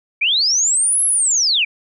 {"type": "linear two-way sweep", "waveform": "sine", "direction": "up then down", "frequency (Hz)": [2250, 11175, 2250], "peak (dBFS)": -13, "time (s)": [0.21, 1.65], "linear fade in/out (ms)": 10, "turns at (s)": 1.05, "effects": []}